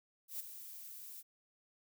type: noise with ADSR envelope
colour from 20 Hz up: violet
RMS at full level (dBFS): -40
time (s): 0.28-1.23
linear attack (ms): 120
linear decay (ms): 6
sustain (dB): -10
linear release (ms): 30
effects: none